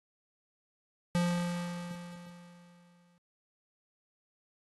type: tone with exponential decay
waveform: square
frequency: 174.61 Hz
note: F3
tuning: in tune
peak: -26 dBFS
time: 1.15-3.18 s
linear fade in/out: 0 ms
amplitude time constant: 440 ms
effects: AAC 32 kbps